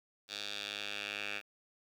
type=tone with band-pass filter sweep; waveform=10% pulse; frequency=102.5 Hz; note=G#2; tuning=22 cents flat; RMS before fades=-41 dBFS; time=0.28-1.42 s; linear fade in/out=50 ms; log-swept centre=4000 to 2500 Hz; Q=2.7; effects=10-bit